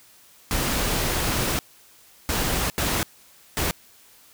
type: noise bursts at uneven times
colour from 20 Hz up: pink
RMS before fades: -24 dBFS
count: 4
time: 0.51-1.59 / 2.29-2.7 / 2.78-3.03 / 3.57-3.71 s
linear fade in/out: 0 ms
effects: white hiss -53 dBFS RMS until 4.33 s